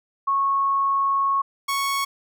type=tone pair in turn; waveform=sine / sawtooth; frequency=1100 / 1107 Hz; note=C#6 / C#6; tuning=-14 / -3 cents; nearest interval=unison; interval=11 cents; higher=second; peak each=-18 dBFS; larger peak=neither; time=0.27-1.42 / 1.68-2.05 s; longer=first; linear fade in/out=10 ms; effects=none